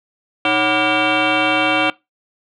sine tone with frequency modulation, 987.8 Hz, B5, in tune, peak -12 dBFS, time 0.45-1.9 s, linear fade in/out 2 ms, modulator 433 Hz, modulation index 5, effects noise-tail reverb RT60 0.2 s tail -21 dB re dry + tanh soft clip ceiling -9 dBFS

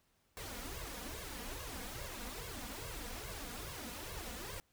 pink noise with flanger, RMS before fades -45 dBFS, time 0.37-4.6 s, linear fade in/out 0 ms, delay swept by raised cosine 1.8 to 4.2 ms, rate 2.4 Hz, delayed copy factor +0.9, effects pink hiss -75 dBFS RMS until 4.72 s

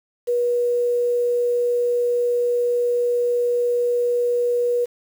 sine tone with quantisation, 483.4 Hz, B4, 37 cents flat, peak -17 dBFS, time 0.27-4.86 s, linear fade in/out 20 ms, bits 7, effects none

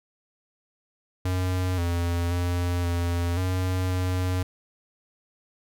square tone with pitch steps, 91.8 / 86.1 / 88 / 86.4 / 92.2 / 91.6 Hz, F#2 / F2 / F2 / F2 / F#2 / F#2, -13 / -24 / +14 / -18 / -6 / -17 cents, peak -24 dBFS, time 1.25-4.43 s, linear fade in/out 5 ms, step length 530 ms, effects none

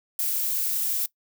violet noise, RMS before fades -26 dBFS, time 0.19-1.06 s, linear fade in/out 2 ms, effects noise-tail reverb RT60 0.1 s tail -21 dB re dry

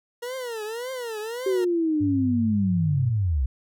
40% pulse tone with vibrato, 470.9 Hz, A#4, 18 cents sharp, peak -29 dBFS, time 0.22-1.65 s, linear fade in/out 10 ms, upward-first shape triangle, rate 1.8 Hz, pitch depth 210 cents each way
sine linear sweep, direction down, 388 to 59 Hz, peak -20 dBFS, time 1.46-3.46 s, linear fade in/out 5 ms
sine tone with pitch glide, 100.1 to 98.89 Hz, G2 to G2, +37 to +16 cents, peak -26 dBFS, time 2-3.12 s, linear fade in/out 20 ms, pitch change -21 cents, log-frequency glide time 2.53-2.78 s
effects none

